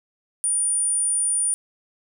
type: tone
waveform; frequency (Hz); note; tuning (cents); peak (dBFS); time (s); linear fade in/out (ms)
sine; 9450; D9; +10; -19; 0.44-1.54; 0
effects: none